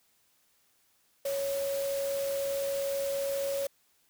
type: tone in noise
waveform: sine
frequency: 554.4 Hz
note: C#5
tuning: in tune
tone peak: -29 dBFS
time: 1.25-3.67 s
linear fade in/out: 5 ms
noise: white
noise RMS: -41 dBFS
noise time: 1.25-3.67 s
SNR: +9 dB
effects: white hiss -69 dBFS RMS until 4.09 s